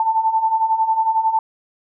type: beating tone pair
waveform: sine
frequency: 880 / 891 Hz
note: A5 / A5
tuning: 0 / +22 cents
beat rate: 11 Hz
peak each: -21 / -16 dBFS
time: 0-1.39 s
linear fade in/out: 2 ms
effects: none